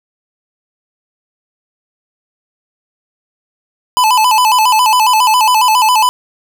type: tone with vibrato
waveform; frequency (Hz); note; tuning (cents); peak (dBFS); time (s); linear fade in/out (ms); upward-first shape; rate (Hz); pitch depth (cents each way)
square; 932.3; A#5; 0; -8; 3.97-6.09; 0; square; 7.3; 120
effects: none